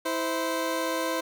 20% pulse tone pair together, 326.3 / 518 Hz, E4 / C5, -18 / -17 cents, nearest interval minor sixth, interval 801 cents, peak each -25 / -24 dBFS, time 0.05-1.21 s, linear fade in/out 10 ms, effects none

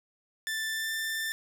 sawtooth tone with pitch glide, 1767 to 1781.3 Hz, A6 to A6, +7 to +21 cents, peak -27 dBFS, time 0.47-1.32 s, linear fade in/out 0 ms, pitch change +14 cents, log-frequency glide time 0.68-0.92 s, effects 11-bit

